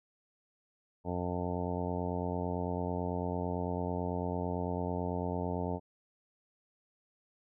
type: harmonic tone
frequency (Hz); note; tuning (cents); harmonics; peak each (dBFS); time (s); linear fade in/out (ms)
89; F2; +33; 1 / 2 / 3 / 4 / 5 / 6 / 7 / 8 / 9 / 10; -38 / -38 / -40 / -44 / -40 / -45 / -42 / -45 / -46 / -43; 1.04-5.8; 50
effects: none